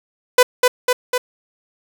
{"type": "tone with echo", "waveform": "sawtooth", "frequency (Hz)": 499.5, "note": "B4", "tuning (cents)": 20, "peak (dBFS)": -3, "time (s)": [0.38, 0.43], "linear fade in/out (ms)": 5, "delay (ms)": 250, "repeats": 3, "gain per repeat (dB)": -3, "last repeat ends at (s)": 1.18, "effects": []}